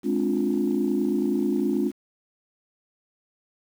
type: chord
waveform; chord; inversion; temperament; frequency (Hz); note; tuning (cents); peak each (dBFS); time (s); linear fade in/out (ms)
sine; D half-diminished seventh; second; just; 211.4 / 264.3 / 293.7 / 352.4; Ab3 / C4 / D4 / F4; +31 / +18 / 0 / +16; -26; 0.03-1.92; 50
effects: tanh soft clip ceiling -13 dBFS + 8-bit

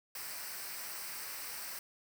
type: noise with comb filter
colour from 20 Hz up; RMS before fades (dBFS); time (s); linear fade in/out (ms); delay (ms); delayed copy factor
white; -43; 0.15-1.79; 2; 0.29; -0.6
effects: none

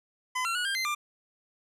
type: tone with pitch steps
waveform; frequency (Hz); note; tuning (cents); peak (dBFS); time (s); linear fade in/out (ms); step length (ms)
25% pulse; 1014 / 1363 / 1458 / 1596 / 2072 / 1190; B5 / F6 / F#6 / G6 / C7 / D6; +45 / -43 / -26 / +31 / -17 / +22; -24; 0.35-0.95; 10; 100
effects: low-pass 11000 Hz 12 dB/octave

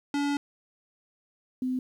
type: tone pair in turn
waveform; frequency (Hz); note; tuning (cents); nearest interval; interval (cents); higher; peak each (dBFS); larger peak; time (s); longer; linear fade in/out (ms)
square / sine; 285.8 / 255.4; D4 / C4; -47 / -42; major second; 195; first; -26; neither; 0.14-0.37 / 1.62-1.79; first; 2
effects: low-pass 7000 Hz 12 dB/octave + 10-bit

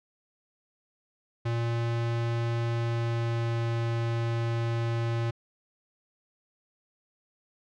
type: tone with pitch glide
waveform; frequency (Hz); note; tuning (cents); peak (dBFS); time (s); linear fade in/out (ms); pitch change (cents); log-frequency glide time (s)
square; 116.9 to 116.16; A#2 to A#2; +5 to -6; -27; 1.45-5.31; 10; -11; 2.7-3.64
effects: low-pass 4000 Hz 12 dB/octave

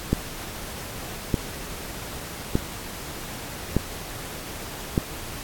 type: click train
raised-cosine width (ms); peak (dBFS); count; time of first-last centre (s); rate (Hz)
3; -6; 5; 0.13-4.978; 0.825
effects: pink hiss -36 dBFS RMS until 5.43 s + AAC 64 kbps

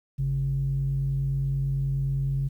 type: tone pair together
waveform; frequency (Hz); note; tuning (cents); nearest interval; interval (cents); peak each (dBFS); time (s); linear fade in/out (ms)
sine; 45.38 / 136; F#1 / C#3; -33 / -33; octave + perfect fifth; 1900; -31 / -23; 0.18-2.49; 20
effects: tanh soft clip ceiling -18 dBFS + 10-bit

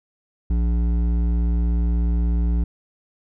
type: tone with hard clipping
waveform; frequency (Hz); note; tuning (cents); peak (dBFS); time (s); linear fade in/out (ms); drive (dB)
sine; 58.27; A#1; 0; -19; 0.5-2.64; 5; 10
effects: none

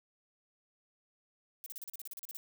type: noise bursts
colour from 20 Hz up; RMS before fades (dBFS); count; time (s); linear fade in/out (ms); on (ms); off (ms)
violet; -44; 13; 1.64-2.37; 0; 22; 37
effects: none

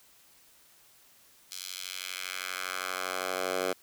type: tone with high-pass filter sweep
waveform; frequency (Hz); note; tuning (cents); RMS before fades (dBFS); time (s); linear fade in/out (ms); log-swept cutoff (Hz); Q
10% pulse; 92.5; F#2; 0; -35; 1.51-3.73; 5; 4600 to 470; 1.2
effects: white hiss -60 dBFS RMS until 3.82 s

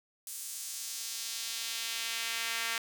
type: tone with high-pass filter sweep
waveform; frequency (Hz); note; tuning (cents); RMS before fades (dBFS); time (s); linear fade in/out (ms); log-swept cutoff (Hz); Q
sawtooth; 228.7; A#3; -33; -37; 0.27-2.78; 2; 8700 to 1800; 1.1
effects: none

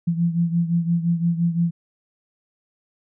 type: beating tone pair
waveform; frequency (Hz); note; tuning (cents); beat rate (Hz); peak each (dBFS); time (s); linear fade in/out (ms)
sine; 168.5 / 174.3; E3 / F3; +38 / -3; 5.8; -19 / -24; 0.07-1.71; 10
effects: none

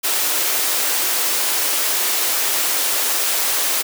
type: high-pass noise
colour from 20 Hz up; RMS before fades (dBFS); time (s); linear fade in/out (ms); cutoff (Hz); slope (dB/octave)
white; -19; 0.03-3.83; 20; 310; 24
effects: none

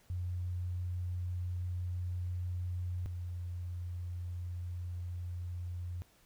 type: tone pair in turn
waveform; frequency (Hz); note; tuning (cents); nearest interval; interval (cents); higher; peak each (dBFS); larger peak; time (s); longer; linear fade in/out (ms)
sine; 89.4 / 88.27; F2 / F2; +41 / +19; unison; 22; first; -34 / -37; first; 0.1-3.06 / 3.06-6.02; neither; 0
effects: pink hiss -66 dBFS RMS until 6.25 s

